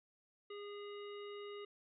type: harmonic tone with a mistuned harmonic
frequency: 409.6 Hz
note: G#4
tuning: 24 cents flat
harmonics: 1 / 3 / 5 / 7 / 9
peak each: -46 / -55 / -59 / -58 / -62 dBFS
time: 0.5-1.65 s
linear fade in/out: 5 ms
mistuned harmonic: 9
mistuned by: +33 cents
effects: none